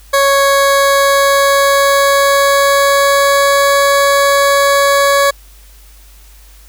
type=tone with pitch glide; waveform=20% pulse; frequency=554.4 to 560.5 Hz; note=C#5 to C#5; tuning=0 to +19 cents; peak=-3 dBFS; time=0.13-5.31 s; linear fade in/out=10 ms; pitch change=+19 cents; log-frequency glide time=0.46-3.74 s; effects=added 50 Hz sine -38 dBFS peak until 6.68 s + white hiss -45 dBFS RMS until 6.68 s